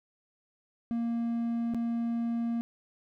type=tone with dropouts; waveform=triangle; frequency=233.1 Hz; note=A#3; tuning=in tune; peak=-26 dBFS; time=0.91-2.61 s; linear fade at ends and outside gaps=0 ms; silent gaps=1.738-1.746 s; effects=none